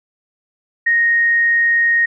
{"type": "tone", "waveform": "sine", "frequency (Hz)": 1864.7, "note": "A#6", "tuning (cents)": 0, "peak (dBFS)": -11, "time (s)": [0.86, 2.06], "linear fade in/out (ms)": 10, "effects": []}